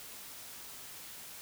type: silence
effects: white hiss -48 dBFS RMS until 1.41 s